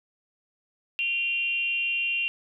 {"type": "tone with frequency modulation", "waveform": "sine", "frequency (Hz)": 2767, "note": "F7", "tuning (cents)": -17, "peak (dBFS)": -24, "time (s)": [0.99, 2.28], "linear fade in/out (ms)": 0, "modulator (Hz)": 353, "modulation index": 0.46, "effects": []}